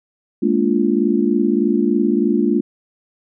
sine chord, Bb dominant seventh, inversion third, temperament just, 209.8 / 233.1 / 291.4 / 349.6 Hz, Ab3 / Bb3 / D4 / F4, +18 / 0 / -13 / +2 cents, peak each -19 dBFS, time 0.42-2.61 s, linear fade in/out 10 ms, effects none

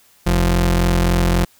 sawtooth tone pair together, 43.66 / 87.31 Hz, F1 / F2, 0 / 0 cents, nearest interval octave, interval 1200 cents, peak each -11 dBFS, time 0.26-1.45 s, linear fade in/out 10 ms, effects white hiss -53 dBFS RMS until 1.59 s

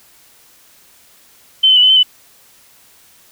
sine tone with pitch steps, 3077 / 3052 / 2959 / 3034 / 3081 / 2999 Hz, G7 / G7 / F#7 / F#7 / G7 / F#7, -33 / -47 / -1 / +43 / -31 / +23 cents, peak -6 dBFS, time 1.63-2.032 s, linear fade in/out 10 ms, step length 67 ms, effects white hiss -48 dBFS RMS until 3.31 s

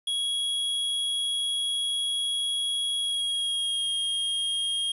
square tone with pitch glide, 3322 to 3246 Hz, G#7 to G#7, 0 to -40 cents, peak -26 dBFS, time 0.07-4.92 s, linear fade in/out 5 ms, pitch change -40 cents, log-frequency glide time 2.98-3.9 s, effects resampled to 24000 Hz + 9-bit

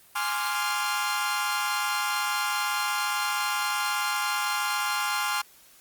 sawtooth chord, D half-diminished seventh, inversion second, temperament equal, 830.6 / 1046.5 / 1174.7 / 1396.9 Hz, Ab5 / C6 / D6 / F6, 0 / 0 / 0 / 0 cents, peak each -28 / -27 / -31 / -26 dBFS, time 0.15-5.42 s, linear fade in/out 10 ms, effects white hiss -55 dBFS RMS until 5.8 s + Opus 32 kbps

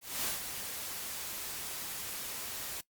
white noise with ADSR envelope, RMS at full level -33 dBFS, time 0.01-2.81 s, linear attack 240 ms, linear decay 140 ms, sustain -7 dB, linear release 5 ms, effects noise-tail reverb RT60 0.1 s tail -20 dB re dry + Opus 48 kbps

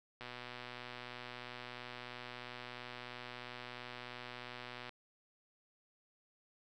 click train, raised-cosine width 0.3 ms, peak -30 dBFS, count 577, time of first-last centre 0.21-4.893 s, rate 123 Hz, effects none

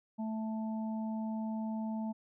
harmonic tone, 220 Hz, A3, in tune, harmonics 1 / 3 / 4, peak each -34 / -47 / -46 dBFS, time 0.18-2.13 s, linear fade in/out 20 ms, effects none

